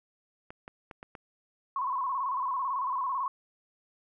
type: clicks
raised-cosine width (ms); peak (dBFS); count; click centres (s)
0.5; -28; 5; 0.505 / 0.679 / 0.912 / 1.029 / 1.152
type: tone with vibrato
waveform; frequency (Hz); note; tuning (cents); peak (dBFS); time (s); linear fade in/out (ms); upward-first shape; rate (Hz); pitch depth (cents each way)
sine; 1046.5; C6; 0; -28; 1.76-3.28; 2; square; 18; 79
effects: none